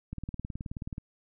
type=click train; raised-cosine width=5 ms; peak=-24 dBFS; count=17; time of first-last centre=0.13-0.981 s; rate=18.8 Hz; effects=none